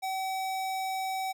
square tone, 762 Hz, G5, 49 cents flat, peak -31 dBFS, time 0.02-1.33 s, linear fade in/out 20 ms, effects none

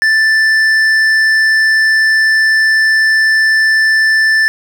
triangle tone with hard clipping, 1764 Hz, A6, 4 cents sharp, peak -9 dBFS, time 0.02-4.48 s, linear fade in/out 0 ms, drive 10 dB, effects none

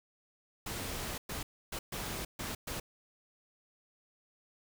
pink noise bursts at uneven times, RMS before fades -39 dBFS, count 6, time 0.66-1.18 / 1.29-1.43 / 1.72-1.79 / 1.92-2.25 / 2.39-2.55 / 2.67-2.8 s, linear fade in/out 5 ms, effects none

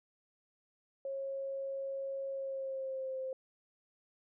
sine tone with pitch glide, 544 to 524 Hz, C#5 to C5, -33 to +2 cents, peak -36 dBFS, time 1.05-3.33 s, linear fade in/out 2 ms, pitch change -65 cents, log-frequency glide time 2.3-3.18 s, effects none

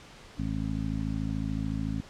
harmonic tone, 53.7 Hz, A1, 41 cents flat, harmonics 1 / 2 / 3 / 4 / 5, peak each -35 / -35 / -35 / -35 / -35 dBFS, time 0.38-2.01 s, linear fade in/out 10 ms, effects pink hiss -50 dBFS RMS until 2.09 s + low-pass 6000 Hz 12 dB/octave

